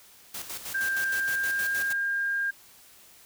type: noise with tremolo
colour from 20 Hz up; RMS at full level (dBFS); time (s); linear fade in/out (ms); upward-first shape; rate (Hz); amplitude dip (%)
white; -36; 0.34-1.93; 5; square; 6.4; 60
type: tone with pitch glide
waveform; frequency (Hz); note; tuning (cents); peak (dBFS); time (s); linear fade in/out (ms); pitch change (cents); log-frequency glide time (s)
sine; 1584 to 1607; G6 to G6; +18 to +43; -25; 0.74-2.51; 10; +25; 1.06-1.76
effects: white hiss -54 dBFS RMS until 3.25 s